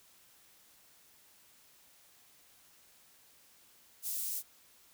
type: high-pass noise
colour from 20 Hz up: white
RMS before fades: -37 dBFS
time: 4.02-4.43 s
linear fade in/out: 50 ms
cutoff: 7100 Hz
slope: 12 dB/octave
effects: white hiss -63 dBFS RMS until 4.93 s